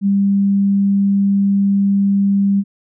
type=tone; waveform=sine; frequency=198.5 Hz; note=G3; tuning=22 cents sharp; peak=-11 dBFS; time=0.01-2.64 s; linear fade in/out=50 ms; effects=none